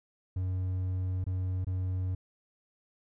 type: tone with dropouts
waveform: triangle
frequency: 92.5 Hz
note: F#2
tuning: in tune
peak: -27 dBFS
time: 0.36-2.15 s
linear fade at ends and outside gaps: 5 ms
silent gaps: 1.242-1.265 / 1.646-1.668 s
effects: none